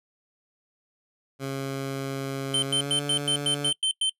15% pulse tone with pitch glide, 136.2 to 144.13 Hz, C#3 to D3, -30 to -32 cents, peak -23 dBFS, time 1.39-3.73 s, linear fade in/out 50 ms, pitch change +98 cents, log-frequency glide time 2.64-2.98 s
square tone bursts, 3095 Hz, G7, 23 cents flat, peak -22 dBFS, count 9, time 2.54-4.096 s, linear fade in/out 2 ms, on 84 ms, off 100 ms
effects noise-tail reverb RT60 0.1 s tail -22 dB re dry + resampled to 32000 Hz

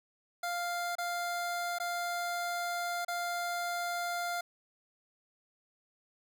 25% pulse tone with dropouts, 698.5 Hz, F5, in tune, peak -29 dBFS, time 0.43-4.41 s, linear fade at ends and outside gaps 5 ms, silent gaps 0.954-0.983 / 1.786-1.799 / 3.049-3.081 s, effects none

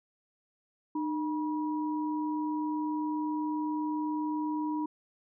sine tone pair together, 304.6 / 965 Hz, D#4 / B5, -37 / -40 cents, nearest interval octave + minor sixth, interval 1997 cents, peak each -30 / -36 dBFS, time 0.95-4.86 s, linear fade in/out 5 ms, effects none

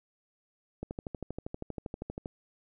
click train, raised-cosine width 2 ms, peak -23 dBFS, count 19, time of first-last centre 0.83-2.259 s, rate 12.6 Hz, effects none

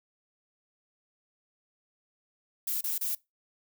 violet noise bursts, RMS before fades -31 dBFS, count 3, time 2.67-3.15 s, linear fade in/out 5 ms, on 140 ms, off 30 ms, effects noise-tail reverb RT60 0.2 s tail -22 dB re dry

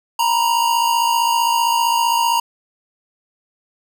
square tone pair together, 932.4 / 987.8 Hz, A#5 / B5, 0 / 0 cents, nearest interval minor second, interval 100 cents, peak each -16 / -22 dBFS, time 0.19-2.4 s, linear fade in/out 5 ms, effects none

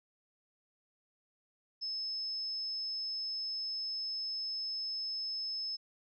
sine tone, 5220 Hz, E8, 18 cents flat, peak -35 dBFS, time 1.81-5.77 s, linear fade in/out 20 ms, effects none

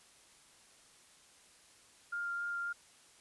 sine tone with vibrato, 1400 Hz, F6, 4 cents sharp, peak -35 dBFS, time 2.12-2.73 s, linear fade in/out 10 ms, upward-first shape sine, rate 3.7 Hz, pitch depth 10 cents each way, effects white hiss -62 dBFS RMS until 3.2 s + resampled to 24000 Hz

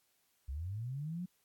sine linear sweep, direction up, 61.2 to 185 Hz, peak -37 dBFS, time 0.48-1.26 s, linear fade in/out 10 ms, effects white hiss -75 dBFS RMS until 1.44 s + AAC 64 kbps

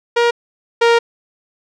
sawtooth tone pair in turn, 473.1 / 466.9 Hz, A#4 / A#4, +26 / +3 cents, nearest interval unison, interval 23 cents, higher first, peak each -7 / -5 dBFS, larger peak second, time 0.16-0.31 / 0.81-0.99 s, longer second, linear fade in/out 10 ms, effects low-pass 4000 Hz 12 dB/octave

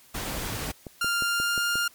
pink noise, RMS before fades -32 dBFS, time 0.14-0.72 s, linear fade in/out 10 ms
click train, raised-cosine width 2 ms, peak -23 dBFS, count 7, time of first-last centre 0.69-1.756 s, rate 5.63 Hz
sawtooth tone with pitch glide, 1396.9 to 1405.8 Hz, F6 to F6, 0 to +11 cents, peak -20 dBFS, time 1.01-1.88 s, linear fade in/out 5 ms, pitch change +11 cents, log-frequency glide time 1.25-1.63 s
effects white hiss -55 dBFS RMS until 1.94 s + MP3 96 kbps

